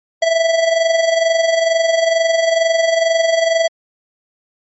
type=tone with amplitude modulation; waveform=square; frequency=659.3 Hz; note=E5; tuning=in tune; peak=-10 dBFS; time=0.22-3.68 s; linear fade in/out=5 ms; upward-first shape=sine; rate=22.2 Hz; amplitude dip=60%; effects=low-pass 11000 Hz 12 dB/octave + MP3 32 kbps